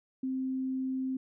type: tone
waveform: sine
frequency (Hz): 261.6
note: C4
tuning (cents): 0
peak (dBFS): -30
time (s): 0.23-1.17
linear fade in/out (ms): 5
effects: none